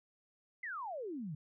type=exponential sweep; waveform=sine; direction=down; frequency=2093 to 140 Hz; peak=-39 dBFS; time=0.63-1.35 s; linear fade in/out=5 ms; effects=none